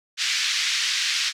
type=band-pass noise; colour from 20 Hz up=white; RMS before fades=-24 dBFS; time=0.17-1.33 s; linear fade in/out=50 ms; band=1700 to 5500 Hz; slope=24 dB/octave; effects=none